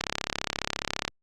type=click train; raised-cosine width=0.2 ms; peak=-9 dBFS; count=38; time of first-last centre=0.01-1.079 s; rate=34.6 Hz; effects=Opus 48 kbps